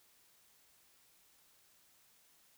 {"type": "silence", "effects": ["white hiss -68 dBFS RMS until 2.57 s"]}